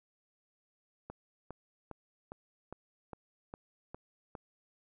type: click train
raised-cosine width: 1 ms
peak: -29 dBFS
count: 9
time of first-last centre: 1.1-4.352 s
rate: 2.46 Hz
effects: none